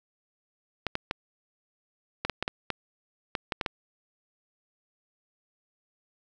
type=clicks; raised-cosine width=0.3 ms; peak=-12 dBFS; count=12; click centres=0.867 / 0.954 / 1.111 / 2.25 / 2.297 / 2.426 / 2.479 / 2.703 / 3.352 / 3.522 / 3.612 / 3.662 s; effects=none